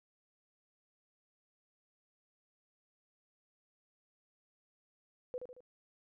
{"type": "tone with echo", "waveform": "sine", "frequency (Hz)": 500, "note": "B4", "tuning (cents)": 21, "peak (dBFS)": -36, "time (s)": [5.34, 5.38], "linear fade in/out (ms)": 0, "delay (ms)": 75, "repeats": 3, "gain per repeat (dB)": -6, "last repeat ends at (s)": 5.605, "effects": []}